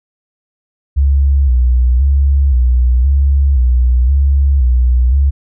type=tone with vibrato; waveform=sine; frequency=65.41 Hz; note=C2; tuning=in tune; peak=-7 dBFS; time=0.96-5.31 s; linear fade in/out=20 ms; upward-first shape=square; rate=0.96 Hz; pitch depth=97 cents each way; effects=none